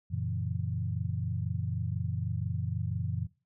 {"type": "chord", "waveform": "sine", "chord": "F# dominant seventh", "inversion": "none", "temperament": "equal", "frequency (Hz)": [92.5, 116.54, 138.59, 164.81], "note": ["F#2", "A#2", "C#3", "E3"], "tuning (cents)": [0, 0, 0, 0], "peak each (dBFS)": [-34, -35, -38, -38], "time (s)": [0.1, 3.27], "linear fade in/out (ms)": 20, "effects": ["noise-tail reverb RT60 0.3 s tail -17 dB re dry"]}